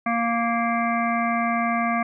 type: harmonic tone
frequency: 233 Hz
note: A#3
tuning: 1 cent flat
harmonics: 1 / 3 / 5 / 7 / 9 / 10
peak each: -25 / -25 / -26 / -33 / -30 / -35 dBFS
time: 0.06-2.03 s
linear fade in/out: 5 ms
effects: none

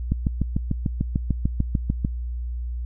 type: click train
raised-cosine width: 5 ms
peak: -9 dBFS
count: 14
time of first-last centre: 0.12-2.049 s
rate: 6.74 Hz
effects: added 60 Hz sine -26 dBFS peak until 2.85 s

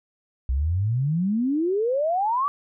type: exponential sweep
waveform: sine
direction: up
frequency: 61.2 to 1174.7 Hz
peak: -20 dBFS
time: 0.49-2.48 s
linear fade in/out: 0 ms
effects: none

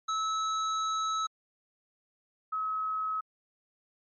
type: tone pair in turn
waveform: square / sine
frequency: 1300 / 1282.1 Hz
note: E6 / E6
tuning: -24 / -48 cents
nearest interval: unison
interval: 24 cents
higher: first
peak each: -29 / -29 dBFS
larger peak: neither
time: 0.08-1.27 / 2.52-3.21 s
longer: first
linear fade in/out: 10 ms
effects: low-pass 9000 Hz 12 dB/octave + MP3 32 kbps

